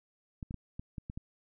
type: clicks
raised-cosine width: 5 ms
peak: -27 dBFS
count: 7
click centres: 0.428 / 0.509 / 0.543 / 0.795 / 0.982 / 1.099 / 1.175 s
effects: none